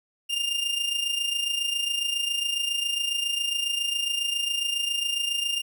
40% pulse tone with amplitude modulation, 2807 Hz, F7, 8 cents sharp, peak -21 dBFS, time 0.29-5.62 s, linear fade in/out 20 ms, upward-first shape sine, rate 27.3 Hz, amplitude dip 60%, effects none

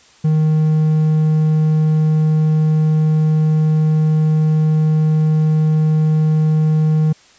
triangle tone, 155.56 Hz, D#3, in tune, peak -9 dBFS, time 0.24-7.13 s, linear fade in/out 10 ms, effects white hiss -48 dBFS RMS until 7.38 s + resampled to 16000 Hz

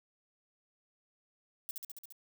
violet noise with echo, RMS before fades -39 dBFS, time 1.69-1.71 s, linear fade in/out 0 ms, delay 69 ms, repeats 6, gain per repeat -2 dB, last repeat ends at 2.124 s, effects none

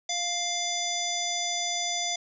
harmonic tone with a mistuned harmonic, 698.5 Hz, F5, in tune, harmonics 1 / 3 / 5 / 7 / 9 / 10, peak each -34 / -36 / -32 / -36 / -33 / -36 dBFS, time 0.09-2.16 s, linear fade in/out 5 ms, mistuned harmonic 9, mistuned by -73 cents, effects none

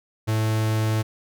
45% pulse tone, 109.4 Hz, A2, 9 cents flat, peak -20 dBFS, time 0.27-1.03 s, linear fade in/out 20 ms, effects none

